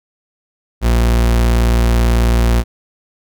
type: tone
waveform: 40% pulse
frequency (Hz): 58.27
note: A#1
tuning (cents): 0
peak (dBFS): -9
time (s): 0.81-2.64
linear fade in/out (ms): 50
effects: none